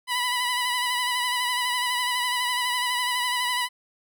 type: tone with vibrato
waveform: 15% pulse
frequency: 987.8 Hz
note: B5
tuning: in tune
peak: -17 dBFS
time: 0.07-3.69 s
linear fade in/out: 50 ms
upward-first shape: sine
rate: 12 Hz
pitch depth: 37 cents each way
effects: none